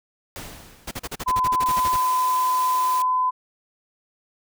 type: noise with exponential decay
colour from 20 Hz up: pink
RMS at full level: -34 dBFS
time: 0.36-1.38 s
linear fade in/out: 0 ms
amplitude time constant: 220 ms
type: noise bursts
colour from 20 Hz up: pink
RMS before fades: -30 dBFS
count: 14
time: 0.87-1.967 s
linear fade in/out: 10 ms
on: 44 ms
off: 37 ms
type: tone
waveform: sine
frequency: 1013 Hz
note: B5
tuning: 44 cents sharp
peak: -18 dBFS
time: 1.26-3.31 s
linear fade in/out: 20 ms
type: high-pass noise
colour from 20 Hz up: white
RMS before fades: -34 dBFS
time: 1.66-3.02 s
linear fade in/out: 0 ms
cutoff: 280 Hz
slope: 48 dB/octave
effects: none